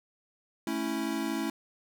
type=chord; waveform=square; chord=A major; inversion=none; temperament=equal; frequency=220 / 277.2 / 329.6 Hz; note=A3 / C#4 / E4; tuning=0 / 0 / 0 cents; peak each=-36 / -35 / -34 dBFS; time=0.67-1.5 s; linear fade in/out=2 ms; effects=none